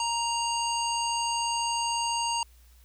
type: harmonic tone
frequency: 934 Hz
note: A#5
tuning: 3 cents sharp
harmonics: 1 / 3 / 5 / 7 / 9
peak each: -28 / -33 / -35 / -36 / -38 dBFS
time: 0-2.43 s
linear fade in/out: 2 ms
effects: added 60 Hz sine -53 dBFS peak until 2.84 s + white hiss -63 dBFS RMS until 2.84 s